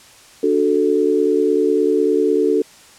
sine chord, D major, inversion none, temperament equal, 293.7 / 370 / 440 Hz, D4 / F#4 / A4, 0 / 0 / 0 cents, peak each -19 / -18 / -16 dBFS, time 0.43-2.62 s, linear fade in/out 5 ms, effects white hiss -45 dBFS RMS until 2.98 s + low-pass 9000 Hz 12 dB/octave

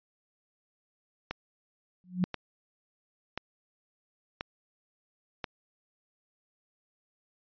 click train, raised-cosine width 0.3 ms, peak -17 dBFS, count 5, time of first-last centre 1.31-5.442 s, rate 0.968 Hz
sine tone with exponential growth, 181.2 Hz, F#3, 36 cents flat, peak -20 dBFS, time 2.04-2.24 s, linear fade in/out 0 ms, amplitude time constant 42 ms
effects resampled to 11025 Hz

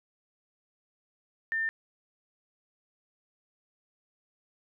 sine tone, 1800 Hz, A6, 39 cents sharp, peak -27 dBFS, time 1.52-1.69 s, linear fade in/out 0 ms, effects none

